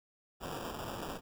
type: noise with sample-and-hold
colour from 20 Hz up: blue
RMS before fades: -41 dBFS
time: 0.4-1.21 s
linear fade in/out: 50 ms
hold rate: 2100 Hz
effects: none